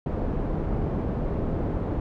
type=low-pass noise; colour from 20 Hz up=pink; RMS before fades=-27 dBFS; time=0.06-2 s; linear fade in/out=2 ms; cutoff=560 Hz; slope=12 dB/octave; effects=none